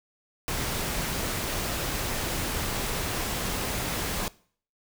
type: noise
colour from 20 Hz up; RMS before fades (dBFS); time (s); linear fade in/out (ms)
pink; -30; 0.48-4.28; 0
effects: noise-tail reverb RT60 0.5 s tail -21 dB re dry